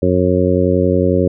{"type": "harmonic tone", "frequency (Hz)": 91, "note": "F#2", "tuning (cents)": -28, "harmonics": [1, 2, 3, 4, 5, 6], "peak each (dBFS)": [-18, -18, -18, -18, -18, -18], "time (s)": [0.02, 1.28], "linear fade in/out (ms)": 5, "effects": []}